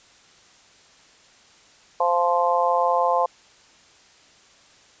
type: harmonic tone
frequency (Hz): 174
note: F3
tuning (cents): -6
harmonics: 3 / 4 / 5 / 6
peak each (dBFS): -23 / -23 / -23 / -23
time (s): 2-3.26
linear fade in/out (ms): 5
effects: white hiss -53 dBFS RMS until 5 s + resampled to 16000 Hz